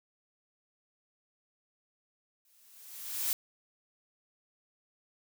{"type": "noise with exponential growth", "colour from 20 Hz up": "blue", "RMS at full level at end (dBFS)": -29, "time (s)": [2.45, 3.33], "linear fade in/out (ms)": 1, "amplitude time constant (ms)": 190, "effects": []}